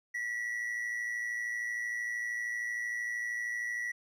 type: tone with amplitude modulation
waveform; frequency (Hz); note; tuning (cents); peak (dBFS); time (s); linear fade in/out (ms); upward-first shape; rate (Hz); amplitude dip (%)
triangle; 1940; B6; -31; -29; 0.14-3.92; 10; sine; 113; 50
effects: none